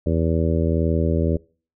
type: harmonic tone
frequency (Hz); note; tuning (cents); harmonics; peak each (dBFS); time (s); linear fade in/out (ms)
81.8; E2; -13; 1 / 2 / 3 / 4 / 5 / 6 / 7; -21 / -24 / -26 / -27 / -28 / -29 / -29; 0.06-1.37; 5
effects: noise-tail reverb RT60 0.4 s tail -24 dB re dry